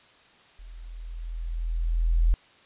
sine tone with level ramp, 41.45 Hz, E1, 10 cents sharp, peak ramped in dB -41 to -16 dBFS, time 0.59-2.34 s, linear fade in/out 0 ms, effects white hiss -56 dBFS RMS until 2.65 s + resampled to 8000 Hz

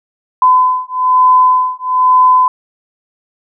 sine beating tone pair, 1013 / 1014.1 Hz, B5 / B5, +44 / +46 cents, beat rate 1.1 Hz, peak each -10 dBFS, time 0.42-2.48 s, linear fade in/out 2 ms, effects none

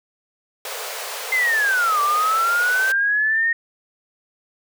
pink high-pass noise, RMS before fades -30 dBFS, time 0.65-2.92 s, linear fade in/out 2 ms, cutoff 420 Hz, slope 96 dB/octave
sine linear two-way sweep, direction down then up, 2093 to 1157 to 1861 Hz, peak -16 dBFS, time 1.32-3.53 s, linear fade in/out 5 ms, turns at 2.01 s
effects none

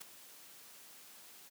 white noise with ADSR envelope, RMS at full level -44 dBFS, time 0-1.5 s, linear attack 18 ms, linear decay 3 ms, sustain -12 dB, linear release 28 ms, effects high-pass 150 Hz 12 dB/octave

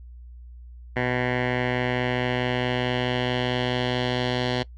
10% pulse tone with low-pass filter sweep, 124.6 Hz, B2, 16 cents sharp, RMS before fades -25 dBFS, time 0.96-4.63 s, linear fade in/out 5 ms, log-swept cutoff 2100 to 3800 Hz, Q 2.7, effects noise-tail reverb RT60 0.1 s tail -20 dB re dry + added 60 Hz sine -40 dBFS peak until 4.77 s

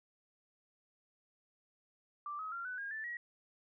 sine tone with pitch steps, 1174.7 / 1273.6 / 1380.9 / 1497.2 / 1623.3 / 1760.1 / 1908.3 Hz, D6 / D#6 / F6 / F#6 / G#6 / A6 / A#6, 0 / +40 / -20 / +20 / -40 / 0 / +40 cents, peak -39 dBFS, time 2.26-3.17 s, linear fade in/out 2 ms, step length 130 ms, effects none

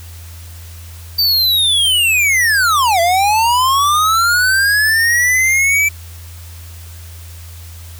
square linear two-way sweep, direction down then up, 4650 to 664 to 2328 Hz, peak -11 dBFS, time 1.18-5.89 s, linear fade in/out 10 ms, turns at 3 s, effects added 84 Hz sine -31 dBFS peak until 7.99 s + white hiss -40 dBFS RMS until 7.99 s

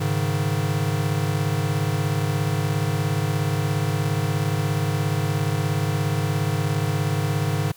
square chord, Ab suspended fourth, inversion none, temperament equal, 103.83 / 138.59 / 155.56 Hz, Ab2 / Db3 / Eb3, 0 / 0 / 0 cents, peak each -26 dBFS, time 0-7.72 s, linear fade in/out 10 ms, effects white hiss -51 dBFS RMS until 7.76 s

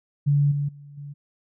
sine tone with level steps, 143.6 Hz, D3, 39 cents flat, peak -16 / -22 / -41 / -34 dBFS, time 0.26-1.14 s, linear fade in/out 20 ms, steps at 0.51 / 0.68 / 0.97 s, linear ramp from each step 10 ms, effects none

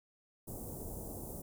pink band-stop noise, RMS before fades -44 dBFS, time 0.47-1.42 s, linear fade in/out 10 ms, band 710 to 8600 Hz, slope 24 dB/octave, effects none

